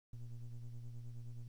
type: ring-modulated tone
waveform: triangle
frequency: 61.74 Hz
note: B1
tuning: in tune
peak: -39 dBFS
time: 0.13-1.48 s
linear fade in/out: 5 ms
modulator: 57 Hz
effects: 12-bit